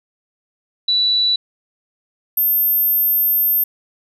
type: tone pair in turn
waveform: sine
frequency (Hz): 3951 / 13290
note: B7 / G#9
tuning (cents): 0 / 0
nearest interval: octave + major sixth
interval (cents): 2100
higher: second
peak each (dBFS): -13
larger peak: neither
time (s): 0.88-1.36 / 2.37-3.64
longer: second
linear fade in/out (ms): 5
effects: none